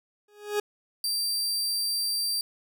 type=tone with exponential growth; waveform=40% pulse; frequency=415.3 Hz; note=G#4; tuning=in tune; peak=-21 dBFS; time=0.28-0.6 s; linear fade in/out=5 ms; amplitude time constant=68 ms
type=tone; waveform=sawtooth; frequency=4699 Hz; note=D8; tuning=in tune; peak=-23 dBFS; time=1.04-2.41 s; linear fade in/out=2 ms
effects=none